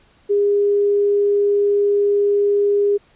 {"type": "tone", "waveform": "sine", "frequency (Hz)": 406.9, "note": "G#4", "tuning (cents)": -35, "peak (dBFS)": -13, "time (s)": [0.29, 2.98], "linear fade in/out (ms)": 20, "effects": ["pink hiss -55 dBFS RMS until 3.15 s", "resampled to 8000 Hz"]}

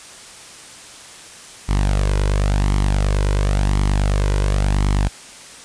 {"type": "tone with flanger", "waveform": "sawtooth", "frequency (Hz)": 49.42, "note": "G1", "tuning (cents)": 15, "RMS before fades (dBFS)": -17, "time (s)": [1.68, 5.09], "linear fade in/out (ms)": 20, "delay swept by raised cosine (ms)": [0.94, 2.04], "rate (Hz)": 0.94, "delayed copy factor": 0.5, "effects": ["white hiss -39 dBFS RMS until 5.64 s", "resampled to 22050 Hz"]}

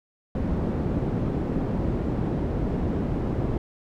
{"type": "low-pass noise", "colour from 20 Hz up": "white", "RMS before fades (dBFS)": -26, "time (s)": [0.35, 3.58], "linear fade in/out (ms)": 2, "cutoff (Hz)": 280, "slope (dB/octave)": 12, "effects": []}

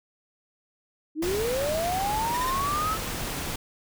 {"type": "linear sweep", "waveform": "sine", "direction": "up", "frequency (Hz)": [293.7, 1320], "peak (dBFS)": -25, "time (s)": [1.15, 2.98], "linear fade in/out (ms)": 50}
{"type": "noise", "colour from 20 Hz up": "pink", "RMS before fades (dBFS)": -32, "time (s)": [1.22, 3.56], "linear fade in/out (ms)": 5}
{"type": "tone bursts", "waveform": "sawtooth", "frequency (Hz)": 1835, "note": "A#6", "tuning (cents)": -28, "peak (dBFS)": -30, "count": 3, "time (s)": [2.34, 2.503], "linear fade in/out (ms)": 5, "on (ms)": 33, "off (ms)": 32}
{"effects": []}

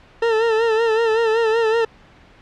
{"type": "tone with vibrato", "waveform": "40% pulse", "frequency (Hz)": 450.4, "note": "A4", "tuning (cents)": 40, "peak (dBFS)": -14, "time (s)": [0.22, 1.85], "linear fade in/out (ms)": 5, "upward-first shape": "sine", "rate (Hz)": 5.3, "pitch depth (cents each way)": 60, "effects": ["pink hiss -48 dBFS RMS until 2.41 s", "low-pass 3000 Hz 12 dB/octave"]}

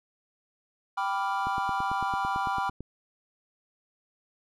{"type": "chord", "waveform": "triangle", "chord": "G dominant seventh", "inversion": "none", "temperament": "equal", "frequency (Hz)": [784, 987.8, 1174.7, 1396.9], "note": ["G5", "B5", "D6", "F6"], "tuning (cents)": [0, 0, 0, 0], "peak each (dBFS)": [-29, -29, -32, -33], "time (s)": [0.97, 2.7], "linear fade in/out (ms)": 10}
{"type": "click train", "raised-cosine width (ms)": 3, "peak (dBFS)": -25, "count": 13, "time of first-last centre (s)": [1.47, 2.806], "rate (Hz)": 8.98}
{"effects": []}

